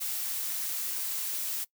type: noise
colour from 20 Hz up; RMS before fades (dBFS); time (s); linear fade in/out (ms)
blue; -33; 0-1.65; 20
effects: noise-tail reverb RT60 0.1 s tail -21 dB re dry